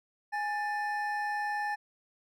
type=tone pair together; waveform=triangle; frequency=830.6 / 1770.2 Hz; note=G#5 / A6; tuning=0 / +10 cents; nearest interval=octave + minor second; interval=1310 cents; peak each=-30 / -33 dBFS; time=0.32-1.76 s; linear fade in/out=20 ms; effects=none